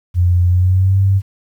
sine tone with pitch glide, 88.6 to 97.18 Hz, F2 to G2, +25 to -15 cents, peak -9 dBFS, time 0.14-1.22 s, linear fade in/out 50 ms, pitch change +160 cents, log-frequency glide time 0.46-0.99 s, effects 8-bit

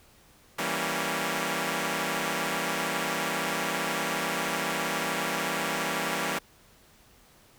5% pulse chord, E diminished seventh, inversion none, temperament equal with one note detuned, 164.81 / 195.43 / 233.1 / 277.2 Hz, E3 / G3 / Bb3 / Db4, 0 / -5 / 0 / 0 cents, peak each -22 dBFS, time 0.58-6.39 s, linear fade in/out 10 ms, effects pink hiss -58 dBFS RMS until 7.58 s

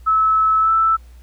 sine tone with pitch glide, 1300 to 1321.2 Hz, E6 to E6, -24 to +4 cents, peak -12 dBFS, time 0.06-0.97 s, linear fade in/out 20 ms, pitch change +28 cents, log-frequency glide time 0.6-0.71 s, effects added 60 Hz sine -39 dBFS peak until 1.22 s + pink hiss -56 dBFS RMS until 1.22 s

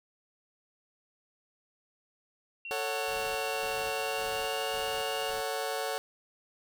sine tone with pitch glide, 2738 to 2817 Hz, F7 to F7, -35 to +14 cents, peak -38 dBFS, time 2.65-5.31 s, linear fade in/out 2 ms, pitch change +49 cents, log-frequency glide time 3.89-4.71 s
sawtooth chord, F# minor, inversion first, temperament just, 444 / 555 / 740 Hz, A4 / C#5 / F#5, +16 / +2 / 0 cents, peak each -32 dBFS, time 2.71-5.98 s, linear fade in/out 0 ms
pink noise with tremolo, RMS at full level -49 dBFS, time 3.07-5.42 s, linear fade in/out 20 ms, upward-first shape square, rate 1.8 Hz, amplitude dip 70%
effects none

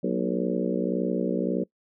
harmonic tone with a mistuned harmonic, 61.74 Hz, B1, in tune, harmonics 3 / 4 / 5 / 6 / 7 / 8 / 9, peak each -29 / -30 / -31 / -32 / -32 / -33 / -34 dBFS, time 0.03-1.64 s, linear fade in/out 10 ms, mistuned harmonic 4, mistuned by -79 cents, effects noise-tail reverb RT60 0.1 s tail -23 dB re dry

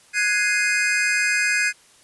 square chord, Ab dominant seventh, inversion third, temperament equal with one note detuned, 1471.5 / 1661.2 / 2093 / 2489 Hz, Gb6 / Ab6 / C7 / Eb7, -10 / 0 / 0 / 0 cents, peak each -28 / -23 / -25 / -24 dBFS, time 0.13-1.73 s, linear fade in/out 50 ms, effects white hiss -53 dBFS RMS until 2.03 s + resampled to 24000 Hz

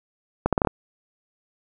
accelerating click train, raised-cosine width 1 ms, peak -5 dBFS, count 6, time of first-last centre 0.46-0.672 s, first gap 67 ms, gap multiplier 0.77, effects none

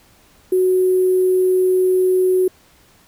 sine tone with sample-and-hold, 370 Hz, F#4, in tune, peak -12 dBFS, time 0.52-2.48 s, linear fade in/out 5 ms, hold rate 11025 Hz, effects pink hiss -52 dBFS RMS until 3.07 s

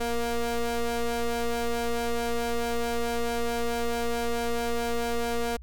30% pulse ring-modulated tone, 235.3 Hz, A#3, 16 cents sharp, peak -20 dBFS, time 0-5.57 s, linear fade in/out 10 ms, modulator 233 Hz, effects added 60 Hz sine -41 dBFS peak until 5.62 s

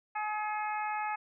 harmonic tone with a mistuned harmonic, 423.9 Hz, G#4, 35 cents sharp, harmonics 2 / 3 / 4 / 5 / 6, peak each -33 / -39 / -42 / -43 / -44 dBFS, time 0.15-1.16 s, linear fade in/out 10 ms, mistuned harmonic 5, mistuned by +22 cents, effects none

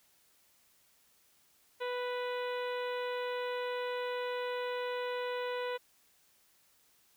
harmonic tone, 493.9 Hz, B4, in tune, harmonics 1 / 2 / 3 / 4 / 5 / 6 / 7 / 8, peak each -35 / -41 / -45 / -47 / -49 / -51 / -52 / -53 dBFS, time 1.8-5.78 s, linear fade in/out 20 ms, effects white hiss -68 dBFS RMS until 7.16 s

